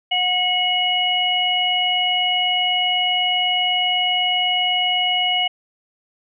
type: harmonic tone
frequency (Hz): 728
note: F#5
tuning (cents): -28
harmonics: 1 / 3 / 4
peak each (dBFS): -23 / -24 / -18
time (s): 0.11-5.48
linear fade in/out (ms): 10
effects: none